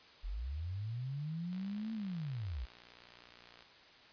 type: linear two-way sweep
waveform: sine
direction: up then down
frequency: 39.21 to 225.5 to 51.2 Hz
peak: -37 dBFS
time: 0.23-2.66 s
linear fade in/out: 20 ms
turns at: 1.93 s
type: click train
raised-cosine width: 0.2 ms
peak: -38 dBFS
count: 126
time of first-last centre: 1.53-3.624 s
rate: 59.7 Hz
effects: white hiss -59 dBFS RMS until 4.12 s + resampled to 11025 Hz